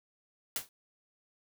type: noise with exponential decay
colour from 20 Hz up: white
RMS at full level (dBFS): -30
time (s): 0.56-0.69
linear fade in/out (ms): 1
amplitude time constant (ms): 28
effects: none